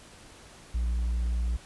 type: tone with hard clipping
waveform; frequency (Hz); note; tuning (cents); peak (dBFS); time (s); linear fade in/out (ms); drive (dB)
triangle; 58.9; A#1; +19; -24; 0.74-1.57; 10; 1
effects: pink hiss -51 dBFS RMS until 1.65 s + resampled to 24000 Hz